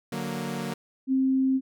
sawtooth chord, D augmented, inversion none, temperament equal, 146.83 / 185 / 233.1 Hz, D3 / F#3 / A#3, 0 / 0 / 0 cents, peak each -32 / -30 / -29 dBFS, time 0.12-0.74 s, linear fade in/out 5 ms
sine tone, 264.2 Hz, C4, 17 cents sharp, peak -20 dBFS, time 1.07-1.61 s, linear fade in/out 50 ms
effects none

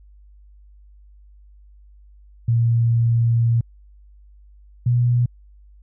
sine tone pair in turn, 116.54 / 121.42 Hz, A#2 / B2, 0 / -29 cents, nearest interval minor second, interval 71 cents, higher second, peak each -14 dBFS, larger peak neither, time 2.48-3.61 / 4.86-5.26 s, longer first, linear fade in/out 5 ms, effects added 50 Hz sine -45 dBFS peak until 5.82 s

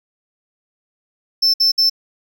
triangle tone bursts, 5310 Hz, E8, 12 cents sharp, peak -10 dBFS, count 3, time 1.42-1.898 s, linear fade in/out 10 ms, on 120 ms, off 59 ms, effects none

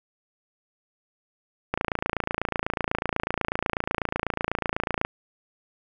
click train, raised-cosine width 0.5 ms, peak -9 dBFS, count 94, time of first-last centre 1.74-5.05 s, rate 28.1 Hz, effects none

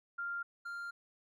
sine / triangle tone pair in turn, 1395 / 1395 Hz, F6 / F6, -2 / -2 cents, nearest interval unison, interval 0 cents, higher neither, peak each -36 / -38 dBFS, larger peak first, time 0.18-0.43 / 0.65-0.91 s, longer second, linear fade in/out 10 ms, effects none

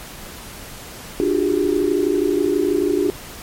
sine tone cluster, 295.9 / 348.9 / 375.3 / 407.5 Hz, D4 / F4 / F#4 / G#4, +13 / -2 / +25 / -33 cents, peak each -21 dBFS, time 1.2-3.1 s, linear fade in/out 0 ms, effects pink hiss -36 dBFS RMS until 3.42 s + MP3 64 kbps

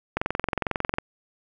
click train, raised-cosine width 0.5 ms, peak -9 dBFS, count 19, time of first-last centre 0.17-0.984 s, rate 22.1 Hz, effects none

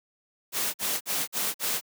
white noise bursts, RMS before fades -28 dBFS, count 5, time 0.52-1.812 s, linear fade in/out 50 ms, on 220 ms, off 48 ms, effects high-pass 150 Hz 12 dB/octave

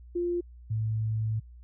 sine tone pair in turn, 349.2 / 109.99 Hz, F4 / A2, 0 / 0 cents, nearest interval octave + minor sixth, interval 2000 cents, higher first, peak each -26 dBFS, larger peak neither, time 0.15-0.41 / 0.7-1.4 s, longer second, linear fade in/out 10 ms, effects added 60 Hz sine -46 dBFS peak until 1.63 s

